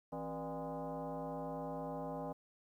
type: tone with frequency modulation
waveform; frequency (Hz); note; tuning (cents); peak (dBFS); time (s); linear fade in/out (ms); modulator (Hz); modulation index
sine; 164.3; E3; -5; -39; 0.12-2.33; 10; 216; 3.6
effects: 12-bit